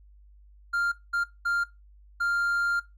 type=tone bursts at uneven times; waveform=triangle; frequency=1396.9 Hz; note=F6; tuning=in tune; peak=-22 dBFS; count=4; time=0.73-0.92 / 1.13-1.24 / 1.45-1.64 / 2.2-2.8 s; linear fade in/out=10 ms; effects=noise-tail reverb RT60 0.2 s tail -18 dB re dry + added 50 Hz sine -51 dBFS peak until 2.97 s